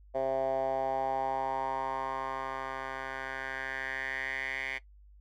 10% pulse tone with band-pass filter sweep, 133.2 Hz, C3, 31 cents sharp, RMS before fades -34 dBFS, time 0.14-4.79 s, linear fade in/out 20 ms, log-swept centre 610 to 2200 Hz, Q 4.6, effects noise-tail reverb RT60 0.1 s tail -17 dB re dry + added 50 Hz sine -53 dBFS peak until 5.2 s

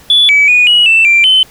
sine tone with pitch steps, 3443 / 2289 / 2463 / 2912 / 2664 / 2360 / 3055 Hz, A7 / D7 / D#7 / F#7 / E7 / D7 / G7, -38 / -45 / -18 / -28 / +18 / +8 / -45 cents, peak -3 dBFS, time 0.1-1.43 s, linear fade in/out 2 ms, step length 190 ms, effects tanh soft clip ceiling 0 dBFS + pink hiss -40 dBFS RMS until 1.5 s

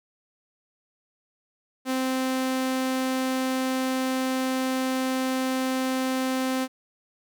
sawtooth tone, 260.2 Hz, C4, 9 cents flat, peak -20 dBFS, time 1.85-6.68 s, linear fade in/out 50 ms, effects none

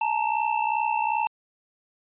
square ring-modulated tone, 890 Hz, A5, 20 cents sharp, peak -20 dBFS, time 0.01-1.27 s, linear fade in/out 0 ms, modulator 31.3 Hz, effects resampled to 8000 Hz

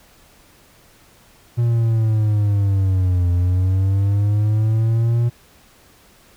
triangle linear two-way sweep, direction down then up, 119.6 to 87.31 to 119.6 Hz, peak -12 dBFS, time 1.57-5.3 s, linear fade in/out 20 ms, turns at 3.3 s, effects pink hiss -51 dBFS RMS until 6.36 s

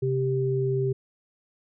sine tone pair together, 132.14 / 392 Hz, C3 / G4, +17 / 0 cents, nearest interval octave + perfect fifth, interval 1883 cents, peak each -25 dBFS, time 0.02-0.93 s, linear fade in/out 10 ms, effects none

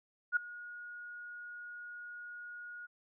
sine tone with ADSR envelope, 1443 Hz, F#6, 44 cents flat, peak -24 dBFS, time 0.32-2.87 s, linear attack 44 ms, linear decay 8 ms, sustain -20 dB, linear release 20 ms, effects none

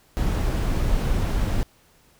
brown noise, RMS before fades -22 dBFS, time 0.17-1.63 s, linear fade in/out 0 ms, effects pink hiss -58 dBFS RMS until 2.19 s

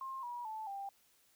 sine tone with pitch steps, 1063 / 963.6 / 873.5 / 791.8 Hz, C6 / B5 / A5 / G5, +27 / -43 / -13 / +17 cents, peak -40 dBFS, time 0.01-0.89 s, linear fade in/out 2 ms, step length 220 ms, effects white hiss -70 dBFS RMS until 1.35 s

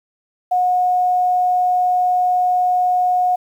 sine tone, 726 Hz, F#5, 33 cents flat, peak -13 dBFS, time 0.51-3.36 s, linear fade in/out 10 ms, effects 8-bit

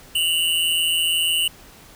square tone pair together, 2794 / 2960 Hz, F7 / F#7, 0 / 0 cents, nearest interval minor second, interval 100 cents, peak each -22 / -21 dBFS, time 0.15-1.48 s, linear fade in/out 5 ms, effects pink hiss -46 dBFS RMS until 1.95 s

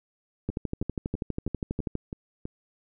two click trains, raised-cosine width 3 ms, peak -16 / -21 dBFS, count 19 / 7, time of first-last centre 0.49-1.953 / 0.5-2.454 s, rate 12.3 / 3.07 Hz, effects none

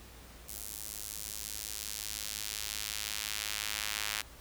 sawtooth tone with high-pass filter sweep, 105.6 Hz, G#2, 29 cents sharp, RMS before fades -39 dBFS, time 0.48-4.22 s, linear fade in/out 10 ms, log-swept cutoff 9000 to 2100 Hz, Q 0.76, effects added 59 Hz sine -54 dBFS peak until 4.4 s + pink hiss -54 dBFS RMS until 4.4 s

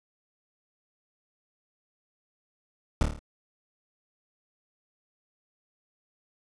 brown noise with echo, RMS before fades -20 dBFS, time 3.01-3.03 s, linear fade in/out 2 ms, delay 27 ms, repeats 6, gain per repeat -4 dB, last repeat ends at 3.192 s, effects resampled to 24000 Hz

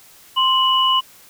sine tone pair together, 1046.5 / 2949 Hz, C6 / F#7, 0 / -6 cents, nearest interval octave + tritone, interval 1794 cents, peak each -16 dBFS, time 0.36-1.01 s, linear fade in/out 20 ms, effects white hiss -47 dBFS RMS until 1.29 s

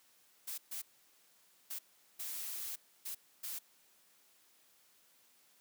blue noise bursts at uneven times, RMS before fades -42 dBFS, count 6, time 0.47-0.58 / 0.71-0.82 / 1.7-1.79 / 2.19-2.76 / 3.05-3.15 / 3.43-3.59 s, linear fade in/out 10 ms, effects white hiss -68 dBFS RMS until 5.6 s + high-pass 150 Hz 12 dB/octave

